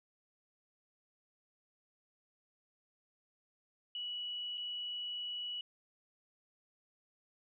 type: tone with dropouts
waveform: sine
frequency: 2938 Hz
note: F#7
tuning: 13 cents flat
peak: -38 dBFS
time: 3.95-5.61 s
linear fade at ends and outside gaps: 2 ms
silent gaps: 4.574-4.578 s
effects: none